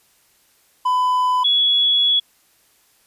triangle / sine tone pair in turn, 1003 / 3374 Hz, B5 / G#7, +26 / +27 cents, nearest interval octave + major sixth, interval 2101 cents, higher second, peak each -13 dBFS, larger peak neither, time 0.85-1.44 / 1.44-2.2 s, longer second, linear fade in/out 10 ms, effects white hiss -58 dBFS RMS until 3.06 s + resampled to 32000 Hz

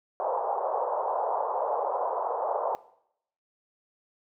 white band-pass noise, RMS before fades -29 dBFS, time 0.2-2.75 s, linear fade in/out 0 ms, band 470 to 1000 Hz, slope 48 dB/octave, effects noise-tail reverb RT60 0.7 s tail -19 dB re dry

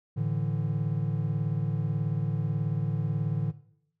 triangle chord, A suspended fourth, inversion none, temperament just, 110 / 146.67 / 165 Hz, A2 / D3 / E3, 0 / -2 / +2 cents, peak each -28 / -27 / -31 dBFS, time 0.16-3.52 s, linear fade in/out 20 ms, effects noise-tail reverb RT60 0.7 s tail -17 dB re dry

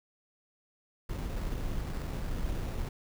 brown noise with sample-and-hold, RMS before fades -34 dBFS, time 1.09-2.89 s, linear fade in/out 5 ms, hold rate 3150 Hz, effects none

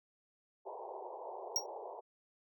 white band-pass noise, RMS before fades -46 dBFS, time 0.65-2.01 s, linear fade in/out 20 ms, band 370 to 980 Hz, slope 96 dB/octave
square tone with exponential decay, 5620 Hz, F8, 10 cents sharp, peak -26 dBFS, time 1.56-1.66 s, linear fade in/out 1 ms, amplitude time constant 20 ms
effects none

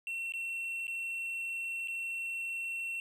triangle tone with dropouts, 2713 Hz, E7, 49 cents sharp, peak -33 dBFS, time 0.07-3 s, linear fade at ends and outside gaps 1 ms, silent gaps 0.322-0.337 / 0.869-0.879 / 1.875-1.882 s, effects none

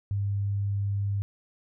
sine tone, 100.3 Hz, G2, 40 cents sharp, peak -25 dBFS, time 0.11-1.22 s, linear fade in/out 0 ms, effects none

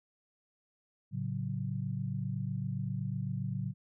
sine chord, F# minor, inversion first, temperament just, 111 / 138.75 / 185 Hz, A2 / C#3 / F#3, +16 / +2 / 0 cents, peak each -37 / -36 / -38 dBFS, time 1.11-3.74 s, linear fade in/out 50 ms, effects none

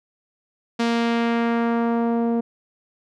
sawtooth tone with low-pass filter sweep, 233.1 Hz, A#3, in tune, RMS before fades -21 dBFS, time 0.79-2.41 s, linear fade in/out 10 ms, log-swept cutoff 5200 to 550 Hz, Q 0.96, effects none

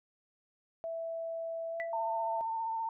sine tone with pitch glide, 660 to 668.8 Hz, E5 to E5, +2 to +25 cents, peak -35 dBFS, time 0.84-2.41 s, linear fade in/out 0 ms, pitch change +23 cents, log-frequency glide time 1.7-1.79 s
sine tone with exponential decay, 1975.5 Hz, B6, in tune, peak -32 dBFS, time 1.8-1.92 s, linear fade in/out 0 ms, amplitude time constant 26 ms
sine tone with vibrato, 901 Hz, A5, 41 cents sharp, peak -32 dBFS, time 1.93-2.89 s, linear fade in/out 2 ms, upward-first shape sine, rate 15 Hz, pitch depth 27 cents each way
effects none

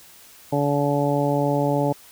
harmonic tone, 143.3 Hz, D3, 42 cents flat, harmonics 1 / 2 / 3 / 4 / 5 / 6, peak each -24 / -24 / -27 / -24 / -30 / -27 dBFS, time 0.52-1.93 s, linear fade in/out 10 ms, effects white hiss -48 dBFS RMS until 2.11 s

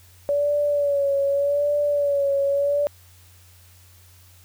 sine tone with vibrato, 570 Hz, C#5, 48 cents sharp, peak -18 dBFS, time 0.29-2.87 s, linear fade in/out 0 ms, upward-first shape sine, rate 0.84 Hz, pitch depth 43 cents each way, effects added 89 Hz sine -50 dBFS peak until 4.44 s + white hiss -54 dBFS RMS until 4.44 s

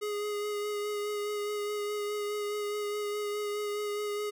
square tone with vibrato, 415.3 Hz, G#4, in tune, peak -32 dBFS, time 0.01-4.31 s, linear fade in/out 20 ms, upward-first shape sine, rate 4.8 Hz, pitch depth 17 cents each way, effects none

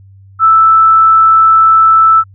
sine tone, 1318.5 Hz, E6, in tune, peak -3 dBFS, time 0.39-2.24 s, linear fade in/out 50 ms, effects added 97 Hz sine -36 dBFS peak until 2.34 s

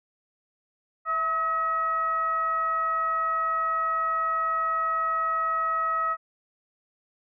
sine tone with frequency modulation, 1282 Hz, E6, 49 cents flat, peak -23 dBFS, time 1.05-6.17 s, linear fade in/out 50 ms, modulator 624 Hz, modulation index 0.45, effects none

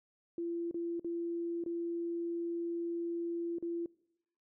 sine tone with dropouts, 340 Hz, F4, 46 cents flat, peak -34 dBFS, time 0.38-3.86 s, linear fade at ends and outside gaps 2 ms, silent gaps 0.712-0.743 / 0.996-1.045 / 1.639-1.661 / 3.585-3.625 s, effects noise-tail reverb RT60 0.9 s tail -24 dB re dry

